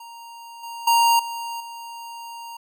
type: tone with level steps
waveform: square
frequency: 932.3 Hz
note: A#5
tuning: in tune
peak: -39 / -33 / -15 / -29 / -35 dBFS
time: 0-2.57 s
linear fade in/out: 5 ms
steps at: 0.63 / 0.87 / 1.19 / 1.6 s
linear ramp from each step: 5 ms
effects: none